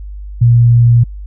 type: tone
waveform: sine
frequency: 118.7 Hz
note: A#2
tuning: 32 cents sharp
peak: -4 dBFS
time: 0.41-1.04 s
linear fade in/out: 10 ms
effects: added 50 Hz sine -24 dBFS peak until 1.26 s

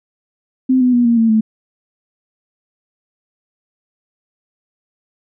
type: tone with pitch steps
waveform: sine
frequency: 258.8 / 250.3 / 242 / 234.1 / 226.3 / 218.9 Hz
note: C4 / B3 / B3 / A#3 / A3 / A3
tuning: -19 / +23 / -35 / +8 / +49 / -9 cents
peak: -9 dBFS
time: 0.69-1.41 s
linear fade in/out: 10 ms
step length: 120 ms
effects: none

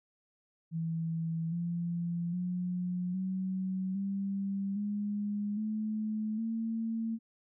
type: tone with pitch steps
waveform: sine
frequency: 163.9 / 171.55 / 179.56 / 187.95 / 196.72 / 205.9 / 215.5 / 225.6 Hz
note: E3 / F3 / F3 / F#3 / G3 / G#3 / A3 / A3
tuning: -10 / -31 / +48 / +27 / +6 / -15 / -36 / +44 cents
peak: -31 dBFS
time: 0.71-7.19 s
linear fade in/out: 50 ms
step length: 810 ms
effects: none

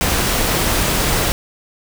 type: noise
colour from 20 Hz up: pink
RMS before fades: -17 dBFS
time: 0.01-1.32 s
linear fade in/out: 0 ms
effects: none

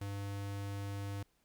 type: tone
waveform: square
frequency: 100 Hz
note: G2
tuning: 35 cents sharp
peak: -39 dBFS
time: 0.01-1.23 s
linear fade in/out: 5 ms
effects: pink hiss -75 dBFS RMS until 1.44 s

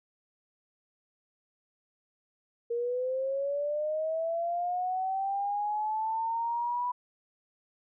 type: linear sweep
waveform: sine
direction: up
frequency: 466.2 to 987.8 Hz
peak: -28 dBFS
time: 2.7-6.92 s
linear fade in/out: 10 ms
effects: none

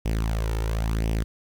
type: tone with flanger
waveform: sawtooth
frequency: 55 Hz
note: A1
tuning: in tune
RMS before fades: -25 dBFS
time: 0.05-1.24 s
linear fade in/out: 10 ms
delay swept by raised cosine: 0.35 to 2.25 ms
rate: 0.96 Hz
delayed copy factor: +0.65
effects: 10-bit

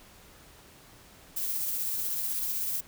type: noise with tremolo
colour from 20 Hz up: violet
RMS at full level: -30 dBFS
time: 1.36-2.81 s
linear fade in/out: 10 ms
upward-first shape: triangle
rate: 16 Hz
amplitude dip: 30%
effects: pink hiss -54 dBFS RMS until 2.87 s

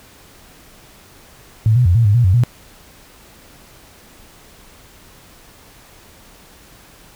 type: tone with pitch steps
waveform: sine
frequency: 109.9 / 124.2 / 87.6 / 115.9 / 102.3 / 120.7 / 92.4 / 121.2 Hz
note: A2 / B2 / F2 / A#2 / G#2 / B2 / F#2 / B2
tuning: -2 / +10 / +6 / -10 / -26 / -39 / -2 / -32 cents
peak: -9 dBFS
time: 1.66-2.436 s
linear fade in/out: 0 ms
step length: 97 ms
effects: pink hiss -45 dBFS RMS until 7.15 s

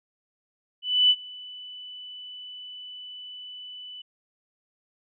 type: tone with ADSR envelope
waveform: sine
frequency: 2987 Hz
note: F#7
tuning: 16 cents sharp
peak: -14 dBFS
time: 0.82-4.02 s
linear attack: 280 ms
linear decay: 51 ms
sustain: -24 dB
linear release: 8 ms
effects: none

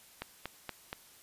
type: click train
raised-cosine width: 0.3 ms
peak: -21 dBFS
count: 4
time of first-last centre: 0.22-0.929 s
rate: 4.23 Hz
effects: white hiss -58 dBFS RMS until 1.22 s + resampled to 32000 Hz

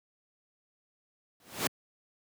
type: noise with exponential growth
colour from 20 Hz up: pink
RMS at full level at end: -25 dBFS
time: 1.4-1.67 s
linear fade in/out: 1 ms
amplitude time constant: 57 ms
effects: high-pass 150 Hz 12 dB/octave

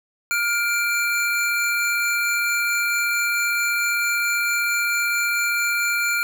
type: tone pair together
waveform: square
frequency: 1410.3 / 2349 Hz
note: F6 / D7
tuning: +17 / 0 cents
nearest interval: major sixth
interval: 883 cents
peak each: -23 dBFS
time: 0.31-6.23 s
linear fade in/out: 0 ms
effects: none

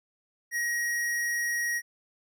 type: tone with hard clipping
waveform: sine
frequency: 1893 Hz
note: A#6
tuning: 26 cents sharp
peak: -28 dBFS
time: 0.51-1.82 s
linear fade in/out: 50 ms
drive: 18 dB
effects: none

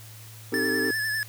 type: chord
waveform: triangle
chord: A half-diminished seventh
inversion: first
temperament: equal with one note detuned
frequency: 261.6 / 311.1 / 392 / 446.7 Hz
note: C4 / Eb4 / G4 / A4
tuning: 0 / 0 / 0 / +26 cents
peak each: -29 dBFS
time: 0.52-0.91 s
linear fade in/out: 5 ms
type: tone with vibrato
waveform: square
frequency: 1735 Hz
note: A6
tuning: 25 cents flat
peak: -26 dBFS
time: 0.54-1.23 s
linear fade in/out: 0 ms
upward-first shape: triangle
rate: 10 Hz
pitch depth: 48 cents each way
effects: added 110 Hz sine -44 dBFS peak until 1.28 s + white hiss -48 dBFS RMS until 1.28 s

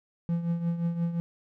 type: tone with tremolo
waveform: triangle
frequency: 169.7 Hz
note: F3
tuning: 49 cents flat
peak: -21 dBFS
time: 0.29-1.2 s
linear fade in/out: 0 ms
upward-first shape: triangle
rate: 5.7 Hz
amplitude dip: 70%
effects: none

